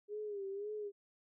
sine tone with vibrato, 407 Hz, G#4, 35 cents flat, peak -39 dBFS, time 0.08-0.92 s, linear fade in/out 50 ms, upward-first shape sine, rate 1.9 Hz, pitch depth 80 cents each way, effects none

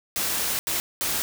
white noise bursts at uneven times, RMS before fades -26 dBFS, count 3, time 0.16-0.59 / 0.67-0.8 / 1.01-1.22 s, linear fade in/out 0 ms, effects none

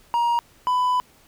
triangle tone pair in turn, 945 / 998.1 Hz, A#5 / B5, +23 / +18 cents, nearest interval minor second, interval 95 cents, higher second, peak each -16 dBFS, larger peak neither, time 0.14-0.39 / 0.67-1 s, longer second, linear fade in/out 0 ms, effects pink hiss -55 dBFS RMS until 1.27 s

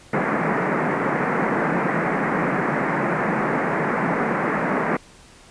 pink band-pass noise, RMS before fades -22 dBFS, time 0.13-4.97 s, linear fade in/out 5 ms, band 150 to 2100 Hz, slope 48 dB/octave, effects pink hiss -48 dBFS RMS until 5.5 s + resampled to 22050 Hz

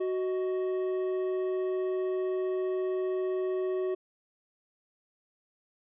triangle tone pair together, 372.2 / 625.4 Hz, F#4 / D#5, +10 / +9 cents, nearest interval major sixth, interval 899 cents, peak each -26 / -37 dBFS, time 0-3.95 s, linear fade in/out 10 ms, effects resampled to 8000 Hz

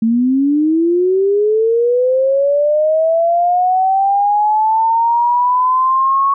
sine linear sweep, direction up, 220 to 1108.7 Hz, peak -10 dBFS, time 0.02-6.34 s, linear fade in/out 5 ms, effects none

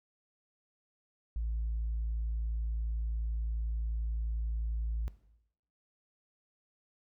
sine tone, 55.7 Hz, A1, 22 cents sharp, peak -30 dBFS, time 1.36-5.08 s, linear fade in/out 0 ms, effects noise-tail reverb RT60 0.8 s tail -17 dB re dry + tanh soft clip ceiling -28 dBFS

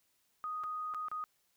sine tone with dropouts, 1244.5 Hz, D#6, in tune, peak -36 dBFS, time 0.44-1.24 s, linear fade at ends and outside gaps 0 ms, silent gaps 0.636-0.64 / 0.939-0.946 / 1.084-1.115 s, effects white hiss -75 dBFS RMS until 1.56 s

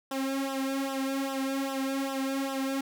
sawtooth tone with flanger, 270.2 Hz, C#4, 44 cents flat, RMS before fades -31 dBFS, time 0.11-2.81 s, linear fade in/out 5 ms, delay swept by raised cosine 0.44 to 2.74 ms, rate 2.5 Hz, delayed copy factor -0.95, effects none

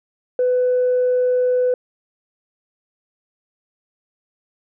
sine tone, 500 Hz, B4, 21 cents sharp, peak -13 dBFS, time 0.39-1.74 s, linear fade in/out 2 ms, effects tanh soft clip ceiling -11 dBFS

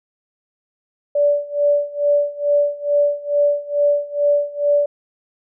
sine tone with tremolo, 580 Hz, D5, 22 cents flat, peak -11 dBFS, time 1.15-4.86 s, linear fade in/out 5 ms, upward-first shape sine, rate 2.3 Hz, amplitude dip 90%, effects none

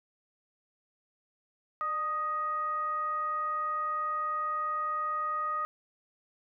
sine tone with frequency modulation, 1244.5 Hz, D#6, in tune, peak -29 dBFS, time 1.81-5.65 s, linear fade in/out 0 ms, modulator 646 Hz, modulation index 0.34, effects none

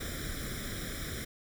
pink noise with comb filter, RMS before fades -38 dBFS, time 0-1.25 s, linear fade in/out 10 ms, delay 0.55 ms, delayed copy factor +0.95, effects none

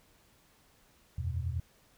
sine chord, E suspended second, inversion none, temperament equal, 82.41 / 92.5 / 123.47 Hz, E2 / F#2 / B2, 0 / 0 / 0 cents, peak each -34 / -37 / -37 dBFS, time 1.18-1.6 s, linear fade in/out 5 ms, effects pink hiss -65 dBFS RMS until 1.97 s

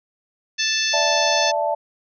harmonic tone, 880 Hz, A5, in tune, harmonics 2 / 3 / 4 / 5 / 6 / 7, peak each -26 / -26 / -26 / -26 / -26 / -26 dBFS, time 0.58-1.52 s, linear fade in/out 20 ms
sine chord, D suspended second, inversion none, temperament equal with one note detuned, 587.3 / 668.1 / 880 Hz, D5 / E5 / A5, 0 / +23 / 0 cents, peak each -23 dBFS, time 0.93-1.75 s, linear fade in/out 10 ms
effects none

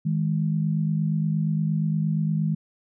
sine tone pair together, 158.85 / 207.4 Hz, D#3 / G#3, +36 / -2 cents, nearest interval perfect fourth, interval 462 cents, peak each -22 / -27 dBFS, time 0.05-2.55 s, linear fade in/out 10 ms, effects none

